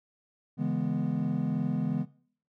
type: chord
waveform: triangle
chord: C# minor seventh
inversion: none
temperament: equal with one note detuned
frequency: 141.83 / 164.81 / 207.7 / 246.9 Hz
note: C#3 / E3 / G#3 / B3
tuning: +40 / 0 / 0 / 0 cents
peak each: -30 dBFS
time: 0.57-2.06 s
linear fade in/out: 50 ms
effects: noise-tail reverb RT60 0.5 s tail -18 dB re dry + tanh soft clip ceiling -16 dBFS